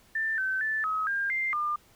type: tone with pitch steps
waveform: sine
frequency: 1780 / 1537 / 1755 / 1275 / 1604 / 2095 / 1202 Hz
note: A6 / G6 / A6 / D#6 / G6 / C7 / D6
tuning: +20 / -35 / -5 / +42 / +39 / +2 / +40 cents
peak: -26 dBFS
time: 0.15-1.76 s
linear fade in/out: 5 ms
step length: 230 ms
effects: pink hiss -60 dBFS RMS until 1.95 s